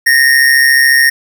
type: tone with amplitude modulation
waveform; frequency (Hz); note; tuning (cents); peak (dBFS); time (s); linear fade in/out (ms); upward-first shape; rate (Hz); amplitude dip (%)
square; 1847; A#6; -16; -4; 0.06-1.1; 10; sine; 134; 55
effects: 7-bit